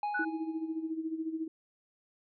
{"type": "tone with exponential decay", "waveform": "triangle", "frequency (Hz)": 830.6, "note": "G#5", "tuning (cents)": 0, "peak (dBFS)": -27, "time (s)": [0.03, 0.91], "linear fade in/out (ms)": 2, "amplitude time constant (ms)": 190}
{"type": "tone", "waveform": "sine", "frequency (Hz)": 1480, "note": "F#6", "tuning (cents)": 0, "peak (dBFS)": -30, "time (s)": [0.14, 0.25], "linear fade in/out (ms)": 10}
{"type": "tone with tremolo", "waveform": "sine", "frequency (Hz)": 320.9, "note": "E4", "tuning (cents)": -46, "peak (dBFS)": -30, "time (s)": [0.19, 1.48], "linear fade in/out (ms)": 5, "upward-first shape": "sine", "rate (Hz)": 14, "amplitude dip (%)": 70}
{"effects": ["resampled to 11025 Hz"]}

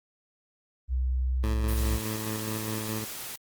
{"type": "tone", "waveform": "sine", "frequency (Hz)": 63.6, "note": "C2", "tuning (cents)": -48, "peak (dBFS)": -24, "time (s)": [0.88, 2], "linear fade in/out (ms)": 50}
{"type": "tone with tremolo", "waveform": "15% pulse", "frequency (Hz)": 108.8, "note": "A2", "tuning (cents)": -19, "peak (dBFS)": -24, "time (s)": [1.43, 3.05], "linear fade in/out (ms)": 10, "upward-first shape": "square", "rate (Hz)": 4.8, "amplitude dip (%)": 30}
{"type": "noise", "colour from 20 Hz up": "white", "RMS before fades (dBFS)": -38, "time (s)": [1.68, 3.36], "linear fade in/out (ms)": 5}
{"effects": ["Opus 32 kbps"]}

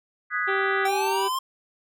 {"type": "chord", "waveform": "sine", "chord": "G# minor seventh", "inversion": "second", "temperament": "equal", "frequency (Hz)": [1244.5, 1480, 1661.2, 1975.5], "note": ["D#6", "F#6", "G#6", "B6"], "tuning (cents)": [0, 0, 0, 0], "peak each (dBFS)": -29, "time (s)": [0.3, 0.89], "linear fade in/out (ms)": 50}
{"type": "harmonic tone", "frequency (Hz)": 389.4, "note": "G4", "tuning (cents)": -12, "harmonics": [1, 2, 3, 4, 6, 7, 8, 9, 10], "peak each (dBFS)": [-26, -32, -36, -38, -42, -43, -44, -45, -46], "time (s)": [0.47, 1.29], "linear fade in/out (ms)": 20}
{"type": "linear sweep", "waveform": "square", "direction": "up", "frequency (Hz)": [766, 1068], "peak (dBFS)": -25, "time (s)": [0.85, 1.39], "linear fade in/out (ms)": 5}
{"effects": []}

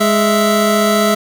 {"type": "tone pair together", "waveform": "25% pulse", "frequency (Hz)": [208.1, 659.3], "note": ["G#3", "E5"], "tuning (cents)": [4, 0], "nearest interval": "octave + minor sixth", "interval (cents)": 1996, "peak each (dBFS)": -10, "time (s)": [0, 1.15], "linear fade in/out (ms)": 10, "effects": []}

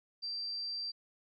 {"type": "tone", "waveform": "sine", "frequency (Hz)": 4699, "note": "D8", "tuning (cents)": 0, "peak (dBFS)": -36, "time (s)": [0.22, 0.92], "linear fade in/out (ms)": 20, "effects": []}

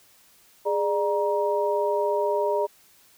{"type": "tone cluster", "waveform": "sine", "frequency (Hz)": [412.6, 596, 945], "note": ["G#4", "D5", "A#5"], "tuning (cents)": [-11, 25, 23], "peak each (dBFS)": [-25, -25, -27], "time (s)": [0.65, 2.67], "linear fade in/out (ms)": 20, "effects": ["white hiss -57 dBFS RMS until 3.17 s"]}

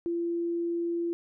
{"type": "tone", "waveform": "sine", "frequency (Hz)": 340.9, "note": "F4", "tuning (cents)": -42, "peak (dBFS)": -27, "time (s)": [0.06, 1.13], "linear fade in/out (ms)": 0, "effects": []}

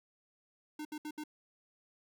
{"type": "tone bursts", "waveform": "square", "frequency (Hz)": 303.2, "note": "D#4", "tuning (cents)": -45, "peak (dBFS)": -40, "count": 4, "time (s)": [0.79, 1.238], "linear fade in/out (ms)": 5, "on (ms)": 61, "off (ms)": 68, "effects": []}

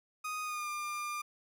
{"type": "tone with pitch glide", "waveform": "30% pulse", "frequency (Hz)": [1244.5, 1199.3], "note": ["D#6", "D6"], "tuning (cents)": [0, 36], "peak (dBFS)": -33, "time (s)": [0.24, 1.22], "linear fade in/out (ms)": 10, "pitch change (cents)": -64, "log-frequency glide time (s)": [0.43, 0.69], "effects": []}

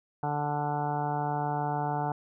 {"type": "harmonic tone with a mistuned harmonic", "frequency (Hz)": 146.83, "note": "D3", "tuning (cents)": 0, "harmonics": [1, 2, 3, 4, 5, 6, 7, 8, 9, 10], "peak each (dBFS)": [-33, -39, -39, -43, -32, -33, -45, -46, -45, -46], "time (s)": [0.23, 2.12], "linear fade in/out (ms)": 2, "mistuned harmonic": 9, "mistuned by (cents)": 19, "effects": []}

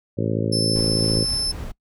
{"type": "harmonic tone", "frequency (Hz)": 54.9, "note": "A1", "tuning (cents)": -3, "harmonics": [2, 3, 4, 5, 6, 7, 8, 9, 10], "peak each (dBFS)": [-25, -27, -28, -29, -30, -30, -31, -32, -32], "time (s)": [0.17, 1.25], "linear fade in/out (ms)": 20}
{"type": "tone", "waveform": "35% pulse", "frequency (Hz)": 5274, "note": "E8", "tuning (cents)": 0, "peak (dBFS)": -19, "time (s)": [0.52, 1.52], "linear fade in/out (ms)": 10}
{"type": "noise with tremolo", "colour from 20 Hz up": "brown", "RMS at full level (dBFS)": -29, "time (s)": [0.75, 1.72], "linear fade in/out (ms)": 10, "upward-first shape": "triangle", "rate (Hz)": 3.8, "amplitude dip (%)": 40}
{"effects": ["noise-tail reverb RT60 0.1 s tail -22 dB re dry"]}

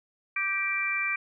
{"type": "harmonic tone with a mistuned harmonic", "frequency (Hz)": 392, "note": "G4", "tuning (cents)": 0, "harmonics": [3, 4, 5, 6], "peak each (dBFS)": [-36, -35, -35, -27], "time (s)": [0.36, 1.16], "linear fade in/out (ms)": 5, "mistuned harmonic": 5, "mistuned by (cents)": -26, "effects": []}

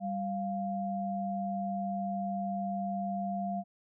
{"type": "tone pair together", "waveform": "sine", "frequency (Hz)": [195.8, 697.8], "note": ["G3", "F5"], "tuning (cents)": [-2, -2], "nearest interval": "octave + minor seventh", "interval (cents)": 2200, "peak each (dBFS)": [-34, -34], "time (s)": [0, 3.64], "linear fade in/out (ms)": 50, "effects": []}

